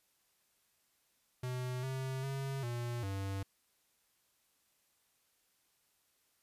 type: tone with pitch steps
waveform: square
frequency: 126.2 / 132.1 / 136.1 / 119.8 / 97.6 Hz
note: B2 / C3 / C#3 / A#2 / G2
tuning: +38 / +17 / -31 / +48 / -7 cents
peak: -37 dBFS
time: 1.43-3.43 s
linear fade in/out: 5 ms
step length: 400 ms
effects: white hiss -75 dBFS RMS until 6.42 s + resampled to 32000 Hz